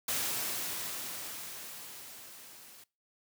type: noise with level ramp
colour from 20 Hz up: white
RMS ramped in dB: -32 to -54 dBFS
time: 0.08-2.84 s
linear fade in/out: 5 ms
effects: noise-tail reverb RT60 0.3 s tail -23 dB re dry + high-pass 100 Hz 12 dB/octave